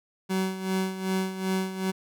30% pulse tone with tremolo, 189 Hz, F#3, 37 cents sharp, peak -21 dBFS, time 0.29-1.92 s, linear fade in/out 20 ms, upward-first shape sine, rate 2.6 Hz, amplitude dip 70%, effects none

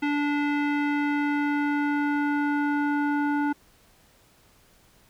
square tone with low-pass filter sweep, 290.7 Hz, D4, 18 cents flat, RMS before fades -25 dBFS, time 0.02-3.53 s, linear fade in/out 10 ms, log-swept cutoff 2400 to 1300 Hz, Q 2.1, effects pink hiss -59 dBFS RMS until 5.09 s

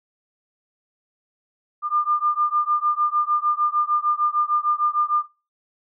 sine beating tone pair, 1200 / 1206.6 Hz, D6 / D6, +37 / +46 cents, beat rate 6.6 Hz, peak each -22 dBFS, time 1.82-5.26 s, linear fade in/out 50 ms, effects noise-tail reverb RT60 0.3 s tail -17 dB re dry

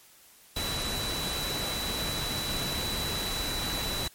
sine tone in noise, 3949 Hz, B7, 1 cent flat, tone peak -33 dBFS, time 0.56-4.08 s, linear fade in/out 5 ms, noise pink, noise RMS -33 dBFS, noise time 0.56-4.08 s, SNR -3 dB, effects white hiss -56 dBFS RMS until 4.14 s + MP3 64 kbps

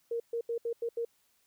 sine tone bursts at uneven times, 466.2 Hz, A#4, in tune, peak -30 dBFS, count 6, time 0.11-0.2 / 0.33-0.41 / 0.49-0.58 / 0.65-0.73 / 0.82-0.89 / 0.97-1.05 s, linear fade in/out 5 ms, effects white hiss -71 dBFS RMS until 1.46 s

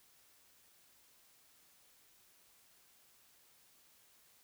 silence, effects white hiss -67 dBFS RMS until 4.43 s

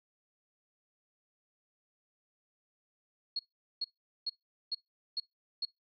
sine tone bursts, 4320 Hz, C#8, 45 cents flat, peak -31 dBFS, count 6, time 3.36-5.652 s, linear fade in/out 5 ms, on 32 ms, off 420 ms, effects noise-tail reverb RT60 0.2 s tail -23 dB re dry

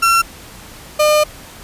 35% pulse tone pair in turn, 1357 / 604.5 Hz, E6 / D5, +50 / +50 cents, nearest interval octave + major second, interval 1400 cents, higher first, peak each -8 dBFS, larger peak neither, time 0.02-0.22 / 0.99-1.24 s, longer second, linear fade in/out 10 ms, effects pink hiss -37 dBFS RMS until 1.63 s + resampled to 32000 Hz

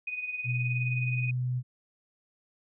sine tone with tremolo, 2489 Hz, D#7, in tune, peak -29 dBFS, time 0.07-1.31 s, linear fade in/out 5 ms, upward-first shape triangle, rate 19 Hz, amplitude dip 70%
sine tone with pitch glide, 123.47 to 125.34 Hz, B2 to B2, 0 to +26 cents, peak -27 dBFS, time 0.44-1.63 s, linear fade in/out 50 ms, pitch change +26 cents, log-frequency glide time 0.74-0.93 s
effects none

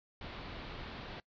pink low-pass noise, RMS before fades -45 dBFS, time 0.21-1.2 s, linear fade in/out 2 ms, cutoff 4400 Hz, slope 48 dB/octave, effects noise-tail reverb RT60 0.1 s tail -23 dB re dry + MP3 64 kbps

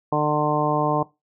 harmonic tone, 150 Hz, D3, 37 cents sharp, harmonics 1 / 2 / 3 / 4 / 5 / 6 / 7, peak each -26 / -26 / -26 / -26 / -26 / -26 / -26 dBFS, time 0.12-1.03 s, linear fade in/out 5 ms, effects noise-tail reverb RT60 0.2 s tail -18 dB re dry

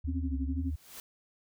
sine tone with vibrato, 74.4 Hz, D2, 23 cents sharp, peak -31 dBFS, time 0.04-0.76 s, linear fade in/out 10 ms, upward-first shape sine, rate 2.1 Hz, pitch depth 120 cents each way
sine tone with tremolo, 265.6 Hz, C4, 26 cents sharp, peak -30 dBFS, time 0.07-0.72 s, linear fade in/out 20 ms, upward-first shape sine, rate 12 Hz, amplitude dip 95%
white noise with exponential growth, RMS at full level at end -43 dBFS, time 0.57-1 s, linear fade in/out 1 ms, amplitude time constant 92 ms
effects none

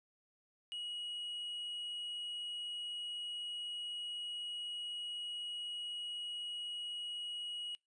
triangle tone, 2904 Hz, F#7, 33 cents flat, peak -39 dBFS, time 0.72-7.75 s, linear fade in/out 0 ms, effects noise-tail reverb RT60 0.2 s tail -24 dB re dry + resampled to 22050 Hz

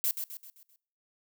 violet noise with echo, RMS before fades -28 dBFS, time 0.04-0.11 s, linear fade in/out 0 ms, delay 130 ms, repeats 5, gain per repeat -7 dB, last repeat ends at 0.76 s, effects noise-tail reverb RT60 0.6 s tail -23 dB re dry

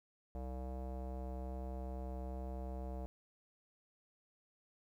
square tone with low-pass filter, 64.2 Hz, C2, 32 cents flat, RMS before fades -43 dBFS, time 0.35-3.06 s, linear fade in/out 0 ms, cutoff 670 Hz, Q 3.1, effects 12-bit

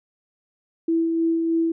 sine tone with tremolo, 329.6 Hz, E4, in tune, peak -17 dBFS, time 0.88-1.72 s, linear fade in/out 5 ms, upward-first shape sine, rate 3.2 Hz, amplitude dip 30%, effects none

